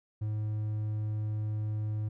triangle tone, 106.9 Hz, A2, 49 cents flat, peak -28 dBFS, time 0.21-2.09 s, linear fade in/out 10 ms, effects none

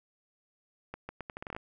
accelerating click train, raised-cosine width 0.5 ms, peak -24 dBFS, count 11, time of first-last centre 0.94-1.565 s, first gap 150 ms, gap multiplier 0.78, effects none

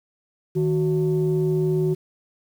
sine tone pair together, 156.35 / 371 Hz, D#3 / F#4, +9 / +5 cents, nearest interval octave + minor third, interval 1496 cents, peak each -20 dBFS, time 0.55-1.95 s, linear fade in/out 20 ms, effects tanh soft clip ceiling -13 dBFS + 8-bit

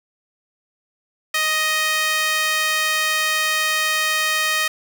sawtooth tone with high-pass filter, 624 Hz, D#5, 5 cents sharp, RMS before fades -20 dBFS, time 1.34-4.68 s, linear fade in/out 5 ms, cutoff 1800 Hz, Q 1.5, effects none

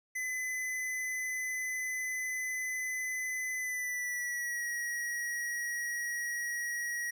square tone with pitch glide, 2018 to 1904.7 Hz, B6 to A#6, +37 to +37 cents, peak -34 dBFS, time 0.15-7.11 s, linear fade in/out 10 ms, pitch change -100 cents, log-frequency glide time 3.57-4.66 s, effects none

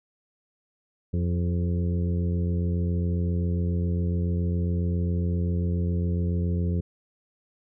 harmonic tone with a mistuned harmonic, 87.31 Hz, F2, in tune, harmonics 1 / 2 / 3 / 4 / 5 / 6, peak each -24 / -28 / -39 / -39 / -38 / -45 dBFS, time 1.13-6.81 s, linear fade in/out 10 ms, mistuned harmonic 5, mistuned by -27 cents, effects none

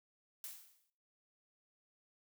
blue noise with exponential decay, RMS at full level -44 dBFS, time 0.44-0.9 s, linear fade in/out 1 ms, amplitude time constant 99 ms, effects noise-tail reverb RT60 0.5 s tail -17 dB re dry

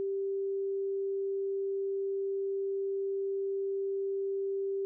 sine tone, 392 Hz, G4, in tune, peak -30 dBFS, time 0-4.85 s, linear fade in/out 0 ms, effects none

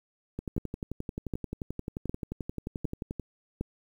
two click trains, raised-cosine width 3 ms, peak -21 / -18 dBFS, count 33 / 5, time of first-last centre 0.39-3.197 / 0.58-3.61 s, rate 11.4 / 1.32 Hz, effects 9-bit

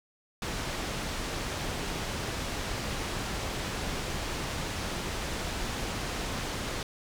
pink low-pass noise, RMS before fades -34 dBFS, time 0.42-6.83 s, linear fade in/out 2 ms, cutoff 7000 Hz, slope 12 dB/octave, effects none

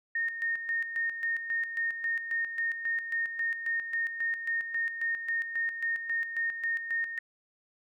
sine tone with tremolo, 1840 Hz, A#6, 23 cents flat, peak -27 dBFS, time 0.15-7.19 s, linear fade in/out 5 ms, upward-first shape square, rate 3.7 Hz, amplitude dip 60%, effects none

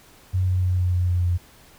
sine tone with pitch steps, 92.5 / 91.75 / 91.02 / 90.28 / 89.56 / 88.83 / 88.12 Hz, F#2 / F#2 / F#2 / F#2 / F2 / F2 / F2, 0 / -14 / -28 / -42 / +44 / +30 / +16 cents, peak -18 dBFS, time 0.33-1.38 s, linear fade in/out 20 ms, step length 150 ms, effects pink hiss -51 dBFS RMS until 1.78 s

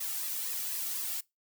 blue noise with flanger, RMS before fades -35 dBFS, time 0-1.21 s, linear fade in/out 10 ms, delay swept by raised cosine 1.3 to 1.98 ms, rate 4 Hz, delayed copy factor -0.6, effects noise-tail reverb RT60 0.2 s tail -23 dB re dry

